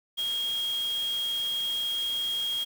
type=tone in noise; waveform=sine; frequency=3259 Hz; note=G#7; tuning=33 cents flat; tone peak=-27 dBFS; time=0.17-2.65 s; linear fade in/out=20 ms; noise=white; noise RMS=-42 dBFS; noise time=0.17-2.65 s; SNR=+12 dB; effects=none